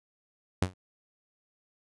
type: tone with exponential decay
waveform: sawtooth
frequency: 92.5 Hz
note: F#2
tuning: in tune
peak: -17 dBFS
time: 0.62-0.74 s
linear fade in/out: 5 ms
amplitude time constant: 25 ms
effects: resampled to 24000 Hz